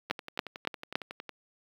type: two click trains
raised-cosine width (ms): 0.3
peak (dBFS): -23 / -10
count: 14 / 4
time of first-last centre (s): 0.1-1.293 / 0.11-0.955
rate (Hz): 10.9 / 3.55
effects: high-pass 150 Hz 12 dB/octave + 8-bit